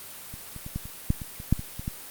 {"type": "clicks", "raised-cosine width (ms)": 5, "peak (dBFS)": [-27, -27, -25, -17, -26, -9, -23, -26, -7, -21, -22, -17], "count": 12, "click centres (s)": [0.34, 0.563, 0.664, 0.76, 0.855, 1.104, 1.218, 1.401, 1.526, 1.594, 1.795, 1.879], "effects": ["white hiss -42 dBFS RMS until 2.1 s", "Opus 32 kbps"]}